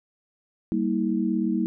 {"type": "chord", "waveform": "sine", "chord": "E diminished", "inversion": "first", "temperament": "equal with one note detuned", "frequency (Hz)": [196, 233.1, 321.5], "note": ["G3", "Bb3", "E4"], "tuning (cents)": [0, 0, -43], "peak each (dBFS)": -26, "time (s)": [0.72, 1.66], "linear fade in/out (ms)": 0, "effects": []}